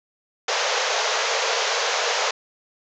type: band-pass noise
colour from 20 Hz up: pink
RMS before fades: -23 dBFS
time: 0.48-2.31 s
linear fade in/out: 5 ms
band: 430 to 6900 Hz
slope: 96 dB/octave
effects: none